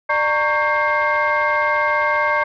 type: tone cluster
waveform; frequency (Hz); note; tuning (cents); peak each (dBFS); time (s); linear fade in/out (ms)
sine; 596 / 919 / 1113 / 1587 / 2119; D5 / A#5 / C#6 / G6 / C7; +25 / -25 / +7 / +21 / +21; -21; 0.09-2.44; 10
effects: tanh soft clip ceiling -8 dBFS